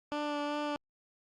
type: tone with vibrato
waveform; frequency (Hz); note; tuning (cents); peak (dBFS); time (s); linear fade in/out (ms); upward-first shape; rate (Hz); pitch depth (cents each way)
15% pulse; 293.7; D4; 0; -26; 0.12-0.76; 0; sine; 2.6; 14
effects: low-pass 4000 Hz 12 dB/octave + Opus 48 kbps